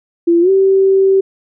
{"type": "tone with pitch glide", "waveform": "sine", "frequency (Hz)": [340.1, 386.2], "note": ["F4", "G4"], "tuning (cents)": [-46, -26], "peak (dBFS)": -7, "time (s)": [0.27, 1.21], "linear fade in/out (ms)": 10, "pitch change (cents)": 220, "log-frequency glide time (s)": [0.41, 0.5], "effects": []}